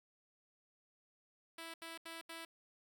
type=tone bursts; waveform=5% pulse; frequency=329.6 Hz; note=E4; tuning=in tune; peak=-35 dBFS; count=4; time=1.58-2.451 s; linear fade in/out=5 ms; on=160 ms; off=77 ms; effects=none